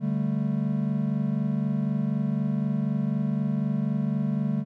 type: chord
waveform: triangle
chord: D suspended fourth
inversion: none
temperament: equal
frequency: 146.83 / 196 / 220 Hz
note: D3 / G3 / A3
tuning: 0 / 0 / 0 cents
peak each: -26 dBFS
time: 0-4.65 s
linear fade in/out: 50 ms
effects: none